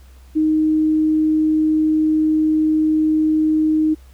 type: tone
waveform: sine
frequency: 311.1 Hz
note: D#4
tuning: in tune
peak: -13 dBFS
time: 0.35-3.95 s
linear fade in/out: 20 ms
effects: added 64 Hz sine -41 dBFS peak until 4.13 s + pink hiss -54 dBFS RMS until 4.13 s